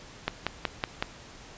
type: click train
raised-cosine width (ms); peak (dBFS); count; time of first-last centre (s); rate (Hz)
0.3; -10; 5; 0.28-1.025; 5.37
effects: pink hiss -48 dBFS RMS until 1.57 s + resampled to 16000 Hz